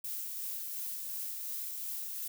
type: noise with tremolo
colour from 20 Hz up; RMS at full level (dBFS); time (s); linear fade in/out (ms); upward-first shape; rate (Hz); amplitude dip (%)
violet; -38; 0.04-2.28; 5; sine; 2.8; 25
effects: none